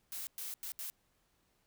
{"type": "noise bursts at uneven times", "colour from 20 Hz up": "blue", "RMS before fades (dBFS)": -42, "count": 4, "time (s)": [[0.12, 0.27], [0.38, 0.54], [0.63, 0.72], [0.79, 0.9]], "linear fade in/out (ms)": 0, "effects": ["pink hiss -75 dBFS RMS until 1.66 s"]}